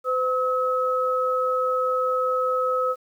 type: tone pair together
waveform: sine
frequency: 510 / 1285.1 Hz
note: C5 / E6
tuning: -44 / -44 cents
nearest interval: octave + major third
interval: 1600 cents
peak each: -23 dBFS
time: 0.04-2.96 s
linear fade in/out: 50 ms
effects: 9-bit